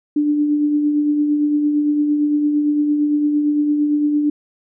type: tone with tremolo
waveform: sine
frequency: 295.6 Hz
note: D4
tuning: 11 cents sharp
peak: -12 dBFS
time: 0.16-4.3 s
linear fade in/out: 5 ms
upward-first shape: triangle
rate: 8.8 Hz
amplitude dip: 40%
effects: none